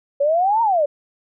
sine exponential two-way sweep, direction up then down, 550 to 943 to 558 Hz, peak -14 dBFS, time 0.2-0.86 s, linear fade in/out 10 ms, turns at 0.62 s, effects none

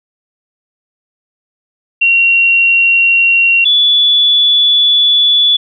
sine tone pair in turn, 2746 / 3440 Hz, F7 / A7, -30 / -40 cents, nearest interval major third, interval 390 cents, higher second, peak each -6 dBFS, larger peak neither, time 2.01-3.65 / 3.65-5.57 s, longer second, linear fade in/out 10 ms, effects none

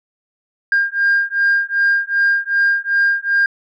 sine beating tone pair, 1605 / 1607.6 Hz, G6 / G6, +40 / +43 cents, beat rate 2.6 Hz, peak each -15 dBFS, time 0.72-3.46 s, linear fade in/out 2 ms, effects tanh soft clip ceiling -8 dBFS

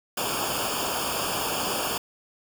pink noise with comb filter, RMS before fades -28 dBFS, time 0.17-1.98 s, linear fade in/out 5 ms, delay 0.5 ms, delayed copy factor -0.95, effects none

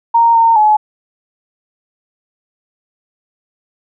sine tone with pitch steps, 928 / 915 / 852 Hz, A#5 / A#5 / G#5, -8 / -32 / +44 cents, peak -6 dBFS, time 0.14-0.77 s, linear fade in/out 10 ms, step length 210 ms, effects none

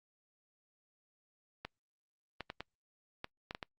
clicks, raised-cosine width 0.3 ms, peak -24 dBFS, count 8, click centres 1.65 / 2.407 / 2.501 / 2.606 / 3.244 / 3.509 / 3.549 / 3.628 s, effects noise-tail reverb RT60 0.1 s tail -26 dB re dry + Opus 48 kbps

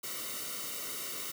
white noise with comb filter, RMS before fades -39 dBFS, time 0.03-1.32 s, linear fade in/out 10 ms, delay 1.2 ms, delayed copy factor -0.8, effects none

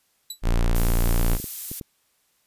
20% pulse tone with exponential decay, 3951 Hz, B7, in tune, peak -22 dBFS, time 0.3-0.4 s, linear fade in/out 5 ms, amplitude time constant 20 ms
square tone, 29.02 Hz, A#0, 7 cents flat, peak -18 dBFS, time 0.42-1.39 s, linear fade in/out 50 ms
violet noise, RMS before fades -30 dBFS, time 0.75-1.8 s, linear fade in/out 5 ms
clicks, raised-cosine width 3 ms, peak -22 dBFS, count 11, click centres 0.82 / 0.895 / 1.067 / 1.113 / 1.201 / 1.244 / 1.325 / 1.4 / 1.442 / 1.715 / 1.812 s
effects white hiss -67 dBFS RMS until 2.46 s + resampled to 32000 Hz

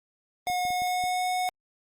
square tone with pitch glide, 723 to 732.2 Hz, F#5 to F#5, -40 to -18 cents, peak -26 dBFS, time 0.47-1.49 s, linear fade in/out 0 ms, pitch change +22 cents, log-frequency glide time 0.62-1.29 s
clicks, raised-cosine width 3 ms, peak -32 dBFS, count 5, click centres 0.5 / 0.652 / 0.705 / 0.82 / 1.039 s
effects Opus 32 kbps

